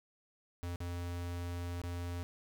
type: tone with dropouts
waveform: square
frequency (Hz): 87.31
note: F2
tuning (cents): 0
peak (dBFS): -38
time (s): 0.63-2.23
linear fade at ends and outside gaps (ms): 0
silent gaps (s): 0.759-0.804 / 1.816-1.837
effects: none